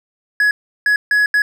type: tone bursts at uneven times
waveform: triangle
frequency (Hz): 1682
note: G#6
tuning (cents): +22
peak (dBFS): -9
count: 4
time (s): 0.4-0.51 / 0.86-0.96 / 1.11-1.26 / 1.34-1.42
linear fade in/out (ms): 2
effects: none